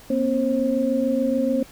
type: tone cluster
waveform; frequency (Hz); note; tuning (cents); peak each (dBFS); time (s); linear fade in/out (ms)
sine; 240.4 / 267.3 / 533; B3 / C4 / C5; -46 / +37 / +32; -23; 0.1-1.63; 5
effects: pink hiss -47 dBFS RMS until 1.71 s